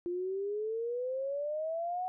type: exponential sweep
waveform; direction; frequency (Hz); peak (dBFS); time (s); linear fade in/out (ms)
sine; up; 346.1 to 747; -32; 0.06-2.08; 0
effects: none